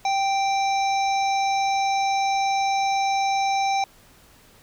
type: harmonic tone with a mistuned harmonic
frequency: 784 Hz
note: G5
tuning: in tune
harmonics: 1 / 3 / 5 / 7 / 8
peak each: -20 / -30 / -34 / -37 / -38 dBFS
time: 0.05-3.84 s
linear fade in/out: 2 ms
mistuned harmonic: 7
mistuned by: -21 cents
effects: pink hiss -53 dBFS RMS until 4.62 s